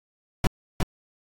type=noise with echo; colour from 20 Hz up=brown; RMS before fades=-18 dBFS; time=0.44-0.47 s; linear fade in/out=2 ms; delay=360 ms; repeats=1; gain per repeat=-3 dB; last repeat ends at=0.83 s; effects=AAC 48 kbps